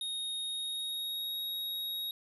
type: tone with pitch glide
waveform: square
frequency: 3729 to 3779 Hz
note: A#7 to A#7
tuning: 0 to +23 cents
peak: -35 dBFS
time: 0.01-2.11 s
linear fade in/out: 2 ms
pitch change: +23 cents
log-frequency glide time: 0.42-1.44 s
effects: none